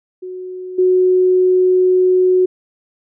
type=tone with level steps; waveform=sine; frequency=368 Hz; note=F#4; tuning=9 cents flat; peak=-25 / -9 dBFS; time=0.22-2.46 s; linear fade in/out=10 ms; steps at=0.78 s; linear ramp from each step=10 ms; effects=none